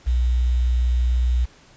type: tone with quantisation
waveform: sine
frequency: 61.2 Hz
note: B1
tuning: 15 cents flat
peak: -16 dBFS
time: 0.06-1.46 s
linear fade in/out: 20 ms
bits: 7
effects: pink hiss -51 dBFS RMS until 1.76 s + resampled to 16000 Hz